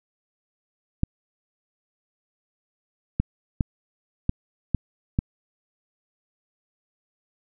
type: clicks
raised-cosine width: 5 ms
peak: -8 dBFS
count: 6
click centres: 1.034 / 3.2 / 3.608 / 4.294 / 4.747 / 5.189 s
effects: none